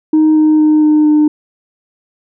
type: tone with pitch steps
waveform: sine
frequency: 311.1 / 308.8 / 306.5 / 304.2 / 301.9 Hz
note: D#4 / D#4 / D#4 / D#4 / D4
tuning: 0 / -13 / -26 / -39 / +48 cents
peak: -4 dBFS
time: 0.13-1.28 s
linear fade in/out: 5 ms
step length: 230 ms
effects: tanh soft clip ceiling -4 dBFS